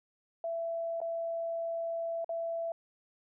sine tone with dropouts, 667 Hz, E5, 20 cents sharp, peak -32 dBFS, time 0.44-2.72 s, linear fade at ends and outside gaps 2 ms, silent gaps 1.004-1.015 / 2.245-2.292 s, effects none

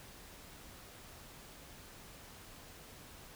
silence, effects pink hiss -54 dBFS RMS until 3.35 s

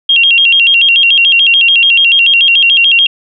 sine tone with vibrato, 2984 Hz, F#7, 14 cents sharp, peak -4 dBFS, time 0.09-3.07 s, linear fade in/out 5 ms, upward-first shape square, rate 6.9 Hz, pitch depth 140 cents each way, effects none

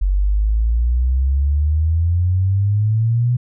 sine exponential sweep, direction up, 46.17 to 124.3 Hz, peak -13 dBFS, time 0.01-3.37 s, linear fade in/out 10 ms, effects none

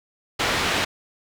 white low-pass noise, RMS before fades -23 dBFS, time 0.39-0.85 s, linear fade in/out 10 ms, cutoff 3000 Hz, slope 12 dB/octave, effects none

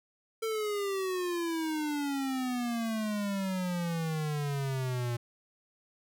square exponential sweep, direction down, 451.1 to 118 Hz, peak -31 dBFS, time 0.42-5.17 s, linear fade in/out 10 ms, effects none

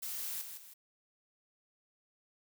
blue noise with echo, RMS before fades -40 dBFS, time 0.02-0.42 s, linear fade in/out 10 ms, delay 160 ms, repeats 2, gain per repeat -7 dB, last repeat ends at 0.74 s, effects none

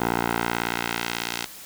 10% pulse tone with band-pass filter sweep, 58.27 Hz, A#1, in tune, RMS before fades -27 dBFS, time 0-1.46 s, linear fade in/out 5 ms, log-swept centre 870 to 4500 Hz, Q 0.73, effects white hiss -42 dBFS RMS until 1.65 s

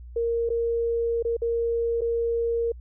sine tone with dropouts, 465.2 Hz, A#4, 4 cents flat, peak -22 dBFS, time 0.16-2.72 s, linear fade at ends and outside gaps 5 ms, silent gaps 0.492-0.501 / 1.226-1.249 / 1.368-1.418 / 2.009-2.016 s, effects added 60 Hz sine -39 dBFS peak until 2.8 s

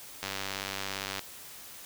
click train, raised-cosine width 0.2 ms, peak -16 dBFS, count 95, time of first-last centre 0.23-1.193 s, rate 97.6 Hz, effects white hiss -47 dBFS RMS until 1.85 s

